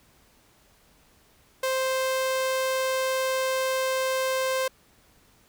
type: tone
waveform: sawtooth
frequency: 523.3 Hz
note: C5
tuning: in tune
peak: -20 dBFS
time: 1.63-4.68 s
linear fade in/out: 5 ms
effects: pink hiss -60 dBFS RMS until 5.48 s